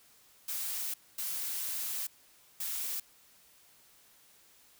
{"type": "noise bursts at uneven times", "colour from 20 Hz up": "blue", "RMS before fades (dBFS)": -36, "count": 3, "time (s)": [[0.48, 0.94], [1.18, 2.07], [2.6, 3]], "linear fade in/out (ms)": 5, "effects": ["white hiss -62 dBFS RMS until 4.79 s"]}